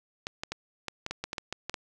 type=clicks; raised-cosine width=0.2 ms; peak=-16 dBFS; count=12; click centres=0.269 / 0.435 / 0.52 / 0.883 / 1.064 / 1.11 / 1.24 / 1.331 / 1.382 / 1.526 / 1.696 / 1.742 s; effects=none

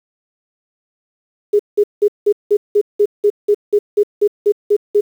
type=tone bursts; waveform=sine; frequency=413.1 Hz; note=G#4; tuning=9 cents flat; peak=-8 dBFS; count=15; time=1.53-5.01 s; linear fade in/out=10 ms; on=64 ms; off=180 ms; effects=7-bit

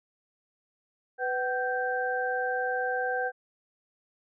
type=tone cluster; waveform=sine; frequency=498.8 / 759 / 1569 Hz; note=B4 / F#5 / G6; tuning=+17 / +44 / +1 cents; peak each=-31 / -31 / -31 dBFS; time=1.18-3.32 s; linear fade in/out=50 ms; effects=none

